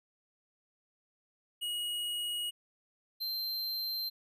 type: tone pair in turn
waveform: square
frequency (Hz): 2896 / 4135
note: F#7 / C8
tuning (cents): -38 / -21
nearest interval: tritone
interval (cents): 617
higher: second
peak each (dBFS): -34 / -34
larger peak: neither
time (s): 1.61-2.51 / 3.2-4.1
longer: neither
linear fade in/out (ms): 20
effects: none